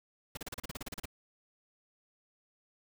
pink noise bursts, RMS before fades -40 dBFS, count 13, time 0.35-1.056 s, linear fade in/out 5 ms, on 22 ms, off 35 ms, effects none

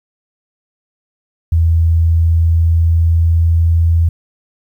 sine tone with pitch glide, 82.41 to 83.22 Hz, E2 to E2, 0 to +17 cents, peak -8 dBFS, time 1.52-4.09 s, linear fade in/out 5 ms, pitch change +17 cents, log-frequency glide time 1.7-3.75 s, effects 8-bit

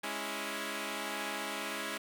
5% pulse chord, C# minor, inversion second, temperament equal, 207.7 / 277.2 / 329.6 Hz, G#3 / C#4 / E4, 0 / 0 / 0 cents, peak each -29 dBFS, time 0.03-1.98 s, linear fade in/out 10 ms, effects none

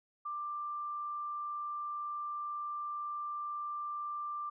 sine tone, 1183 Hz, D6, 12 cents sharp, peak -36 dBFS, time 0.25-4.5 s, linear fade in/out 10 ms, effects none

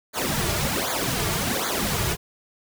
pink noise with flanger, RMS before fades -25 dBFS, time 0.13-2.17 s, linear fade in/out 50 ms, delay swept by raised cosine 0.36 to 3.96 ms, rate 1.3 Hz, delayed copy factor -0.95, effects none

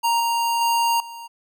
square tone with level steps, 932.3 Hz, A#5, in tune, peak -18 / -20 / -18 / -35 dBFS, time 0.03-1.28 s, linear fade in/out 20 ms, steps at 0.2 / 0.61 / 1 s, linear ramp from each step 2 ms, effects none

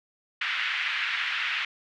pink band-pass noise, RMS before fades -29 dBFS, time 0.41-1.65 s, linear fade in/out 5 ms, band 1600 to 3000 Hz, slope 24 dB/octave, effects none

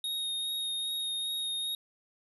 square tone with vibrato, 3729 Hz, A#7, in tune, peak -32 dBFS, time 0.04-1.75 s, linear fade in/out 2 ms, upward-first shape sine, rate 2.5 Hz, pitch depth 13 cents each way, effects none

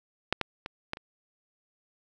clicks, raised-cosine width 0.3 ms, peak -8 / -11 / -20 / -15 / -26 dBFS, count 5, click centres 0.326 / 0.413 / 0.661 / 0.934 / 0.971 s, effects none

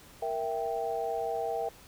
sine chord, E diminished, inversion second, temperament equal, 466.2 / 659.3 / 784 Hz, Bb4 / E5 / G5, 0 / 0 / 0 cents, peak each -34 dBFS, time 0.22-1.69 s, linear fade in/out 5 ms, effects pink hiss -54 dBFS RMS until 1.87 s

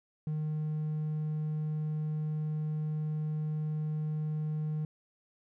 triangle tone, 153.6 Hz, D#3, 22 cents flat, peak -28 dBFS, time 0.27-4.85 s, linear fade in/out 2 ms, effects tanh soft clip ceiling -24 dBFS

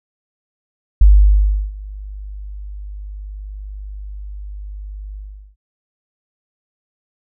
sine tone with ADSR envelope, 50.3 Hz, G1, 45 cents sharp, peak -3 dBFS, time 1.01-5.56 s, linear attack 5 ms, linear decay 700 ms, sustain -24 dB, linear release 400 ms, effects none

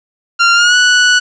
sawtooth tone with pitch glide, 1386 to 1476.9 Hz, F6 to F#6, -14 to -4 cents, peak -3 dBFS, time 0.39-1.2 s, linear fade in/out 20 ms, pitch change +110 cents, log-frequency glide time 0.54-0.76 s, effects resampled to 16000 Hz + 7-bit

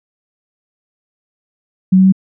sine tone with pitch steps, 187.1 / 188.84 / 190.59 Hz, F#3 / F#3 / G3, +20 / +36 / -48 cents, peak -5 dBFS, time 1.92-2.124 s, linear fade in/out 10 ms, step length 68 ms, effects none

